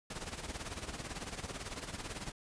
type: noise with tremolo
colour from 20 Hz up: pink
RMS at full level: -40 dBFS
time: 0.1-2.32 s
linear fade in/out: 5 ms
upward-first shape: sine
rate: 18 Hz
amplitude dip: 70%
effects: resampled to 22050 Hz